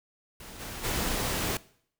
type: noise with level steps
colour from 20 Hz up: pink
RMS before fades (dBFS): -45 / -39 / -30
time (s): 0.4-1.57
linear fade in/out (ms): 2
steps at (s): 0.59 / 0.83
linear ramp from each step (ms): 20
effects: noise-tail reverb RT60 0.6 s tail -20 dB re dry